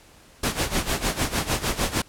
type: noise with tremolo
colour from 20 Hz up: pink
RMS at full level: -22 dBFS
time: 0.43-2.02 s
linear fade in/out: 5 ms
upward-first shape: sine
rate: 6.6 Hz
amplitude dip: 80%
effects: pink hiss -52 dBFS RMS until 2.08 s + low-pass 12000 Hz 12 dB/octave